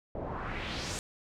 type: noise with low-pass filter sweep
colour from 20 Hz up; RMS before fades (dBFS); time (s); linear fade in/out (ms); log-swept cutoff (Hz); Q
pink; -37; 0.15-0.99; 0; 570 to 8400; 2
effects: none